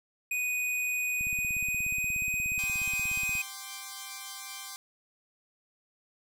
square tone with pitch glide, 2486 to 2503 Hz, D#7 to D#7, -2 to +10 cents, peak -29 dBFS, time 0.31-3.42 s, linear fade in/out 5 ms, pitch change +12 cents, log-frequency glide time 1.35-2.2 s
click train, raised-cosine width 5 ms, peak -32 dBFS, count 37, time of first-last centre 1.21-3.353 s, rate 16.8 Hz
5% pulse chord, G suspended fourth, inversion none, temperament equal, 784 / 1046.5 / 1174.7 Hz, G5 / C6 / D6, 0 / 0 / 0 cents, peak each -33 / -32 / -32 dBFS, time 2.59-4.76 s, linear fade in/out 0 ms
effects none

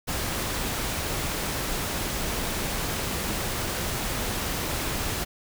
pink noise, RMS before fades -29 dBFS, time 0.07-5.25 s, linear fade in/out 20 ms, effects none

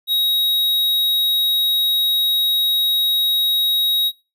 square tone, 3800 Hz, A#7, 33 cents sharp, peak -16 dBFS, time 0.07-4.12 s, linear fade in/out 50 ms, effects noise-tail reverb RT60 0.3 s tail -23 dB re dry

